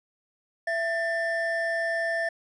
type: tone pair together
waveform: triangle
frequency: 666.8 / 1783 Hz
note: E5 / A6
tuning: +20 / +22 cents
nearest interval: octave + perfect fourth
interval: 1702 cents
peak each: -26 dBFS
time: 0.67-2.29 s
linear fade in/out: 5 ms
effects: resampled to 24000 Hz + 10-bit